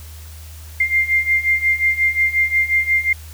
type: beating tone pair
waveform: sine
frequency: 2100 / 2105.6 Hz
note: C7 / C7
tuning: +6 / +10 cents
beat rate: 5.6 Hz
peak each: -19 / -16 dBFS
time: 0.8-3.13 s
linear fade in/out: 5 ms
effects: added 78 Hz sine -34 dBFS peak until 3.33 s + white hiss -43 dBFS RMS until 3.33 s